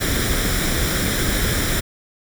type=noise with comb filter; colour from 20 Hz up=pink; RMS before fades=-20 dBFS; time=0-1.81 s; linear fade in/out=20 ms; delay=0.55 ms; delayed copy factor=+0.6; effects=none